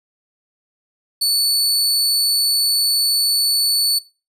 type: tone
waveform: sawtooth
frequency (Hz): 4467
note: C#8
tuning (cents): +12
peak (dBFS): -12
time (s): 1.21-3.99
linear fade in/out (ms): 10
effects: noise-tail reverb RT60 0.3 s tail -19 dB re dry + resampled to 32000 Hz